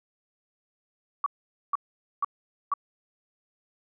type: tone bursts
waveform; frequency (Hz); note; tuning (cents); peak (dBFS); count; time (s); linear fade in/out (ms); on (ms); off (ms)
sine; 1139; C#6; +47; -22; 4; 1.24-2.738; 2; 22; 470
effects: none